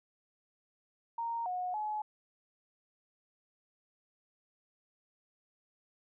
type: tone with pitch steps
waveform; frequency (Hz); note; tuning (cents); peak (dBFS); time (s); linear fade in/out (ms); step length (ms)
sine; 928 / 727 / 850; A#5 / F#5 / G#5; -8 / -31 / +40; -33; 1.18-2.02; 5; 280
effects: none